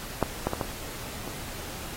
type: clicks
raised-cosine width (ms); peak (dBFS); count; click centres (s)
1; -8 / -11 / -14 / -14 / -24; 5; 0.227 / 0.47 / 0.534 / 0.612 / 1.277
effects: pink hiss -39 dBFS RMS until 1.96 s + AAC 48 kbps